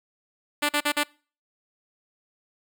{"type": "tone bursts", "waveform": "5% pulse", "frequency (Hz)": 293.7, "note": "D4", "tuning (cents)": 0, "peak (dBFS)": -10, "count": 4, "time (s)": [0.62, 1.037], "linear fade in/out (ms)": 10, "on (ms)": 72, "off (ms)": 43, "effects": ["noise-tail reverb RT60 0.4 s tail -25 dB re dry"]}